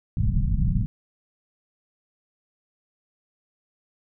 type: low-pass noise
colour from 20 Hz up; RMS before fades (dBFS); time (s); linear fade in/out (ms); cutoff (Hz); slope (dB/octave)
pink; -22; 0.17-0.86; 0; 200; 48
effects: none